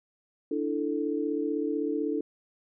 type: chord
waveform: sine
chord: D suspended second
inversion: none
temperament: equal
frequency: 293.7 / 329.6 / 440 Hz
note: D4 / E4 / A4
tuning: 0 / 0 / 0 cents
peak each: -30 / -32 / -31 dBFS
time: 0.51-2.21 s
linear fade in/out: 5 ms
effects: none